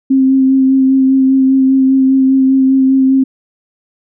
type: tone with vibrato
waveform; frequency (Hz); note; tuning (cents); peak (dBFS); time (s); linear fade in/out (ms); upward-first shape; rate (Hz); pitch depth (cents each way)
sine; 265.4; C4; +25; -6; 0.1-3.24; 10; sine; 5; 16
effects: none